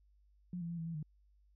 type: tone with pitch steps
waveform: sine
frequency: 178.1 / 168.6 / 170.4 / 163.7 / 166.3 / 152.2 Hz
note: F3 / E3 / F3 / E3 / E3 / D#3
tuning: +34 / +39 / -42 / -12 / +16 / -38 cents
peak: -38 dBFS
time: 0.53-1.028 s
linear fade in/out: 2 ms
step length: 83 ms
effects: added 50 Hz sine -65 dBFS peak until 1.55 s